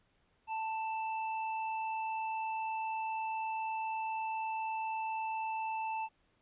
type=tone with hard clipping; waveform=sine; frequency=884 Hz; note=A5; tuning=8 cents sharp; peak=-36 dBFS; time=0.47-6.09 s; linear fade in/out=50 ms; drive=15 dB; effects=pink hiss -73 dBFS RMS until 6.41 s + resampled to 8000 Hz